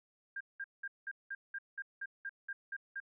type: tone bursts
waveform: sine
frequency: 1600 Hz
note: G6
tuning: 35 cents sharp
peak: -38 dBFS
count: 12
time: 0.36-3.002 s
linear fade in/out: 5 ms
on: 46 ms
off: 190 ms
effects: none